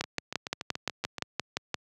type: two click trains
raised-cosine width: 0.2 ms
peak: -17 / -11 dBFS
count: 9 / 11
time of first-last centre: 0.04-1.183 / 0.01-1.743 s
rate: 7 / 5.77 Hz
effects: high-pass 100 Hz 12 dB/octave